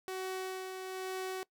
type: tone with tremolo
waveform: sawtooth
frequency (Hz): 375.4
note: F#4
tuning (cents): +25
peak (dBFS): -32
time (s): 0.08-1.43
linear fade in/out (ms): 0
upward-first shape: sine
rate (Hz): 1.1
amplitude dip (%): 40
effects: noise-tail reverb RT60 0.1 s tail -22 dB re dry